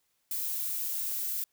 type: noise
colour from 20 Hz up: violet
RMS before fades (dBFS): -33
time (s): 0.31-1.44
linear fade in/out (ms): 2
effects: white hiss -75 dBFS RMS until 1.52 s